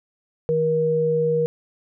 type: tone pair together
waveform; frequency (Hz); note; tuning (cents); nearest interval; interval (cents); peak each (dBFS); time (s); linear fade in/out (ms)
sine; 158.5 / 475; D#3 / A#4; +32 / +33; octave + perfect fifth; 1901; -25 / -18; 0.49-1.46; 0
effects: none